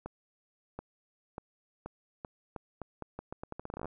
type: accelerating click train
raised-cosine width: 1 ms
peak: -25 dBFS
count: 22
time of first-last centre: 0.06-3.856 s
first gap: 730 ms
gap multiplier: 0.81
effects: none